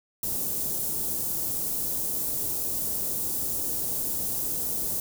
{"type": "band-stop noise", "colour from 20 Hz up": "white", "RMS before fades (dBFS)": -29, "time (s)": [0.23, 5], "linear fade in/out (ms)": 2, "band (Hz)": [470, 9300], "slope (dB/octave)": 12, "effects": []}